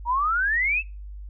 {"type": "exponential sweep", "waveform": "sine", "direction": "up", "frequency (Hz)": [923, 2700], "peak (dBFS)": -20, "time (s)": [0.05, 0.83], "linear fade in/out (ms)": 50, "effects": ["noise-tail reverb RT60 0.3 s tail -25 dB re dry", "added 50 Hz sine -35 dBFS peak until 1.29 s"]}